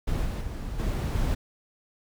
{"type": "noise with level steps", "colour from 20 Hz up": "brown", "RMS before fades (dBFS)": [-27, -30, -34, -27, -25], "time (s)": [0.07, 1.35], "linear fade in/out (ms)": 10, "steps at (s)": [0.24, 0.4, 0.78, 1.15], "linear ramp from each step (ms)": 20, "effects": []}